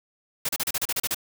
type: noise bursts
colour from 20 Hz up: white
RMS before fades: -26 dBFS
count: 10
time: 0.45-1.146 s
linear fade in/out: 5 ms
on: 39 ms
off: 34 ms
effects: none